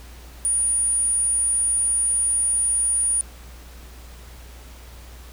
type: tone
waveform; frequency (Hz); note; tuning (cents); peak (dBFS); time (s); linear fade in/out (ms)
sine; 9510; D9; +21; -18; 0.45-3.21; 0
effects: added 60 Hz sine -40 dBFS peak until 5.32 s + pink hiss -47 dBFS RMS until 5.32 s